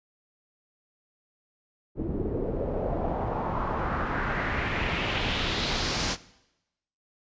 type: noise with low-pass filter sweep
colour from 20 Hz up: pink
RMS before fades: -29 dBFS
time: 1.95-6.17 s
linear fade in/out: 50 ms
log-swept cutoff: 330 to 5900 Hz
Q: 2.3
effects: noise-tail reverb RT60 0.9 s tail -19 dB re dry + resampled to 16000 Hz